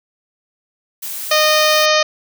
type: noise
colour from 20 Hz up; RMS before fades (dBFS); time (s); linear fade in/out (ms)
blue; -26; 1.02-1.86; 10
type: harmonic tone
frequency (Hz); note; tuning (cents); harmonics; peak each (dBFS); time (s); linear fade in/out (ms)
615; D#5; -20; 1 / 2 / 3 / 4 / 5 / 6 / 7 / 8 / 9 / 10; -15 / -18 / -20 / -21 / -22 / -23 / -23 / -24 / -25 / -25; 1.31-2.03; 5
effects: none